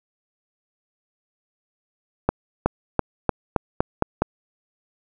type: accelerating click train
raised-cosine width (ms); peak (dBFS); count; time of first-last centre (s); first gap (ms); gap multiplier
1; -3; 8; 2.29-4.22; 370; 0.9
effects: none